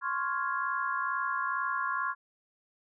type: chord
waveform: sine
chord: Db major seventh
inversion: third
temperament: equal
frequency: 1046.5 / 1108.7 / 1396.9 / 1661.2 Hz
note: C6 / Db6 / F6 / Ab6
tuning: 0 / 0 / 0 / 0 cents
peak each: -34 / -34 / -34 / -36 dBFS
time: 0.01-2.15 s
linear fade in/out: 50 ms
effects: none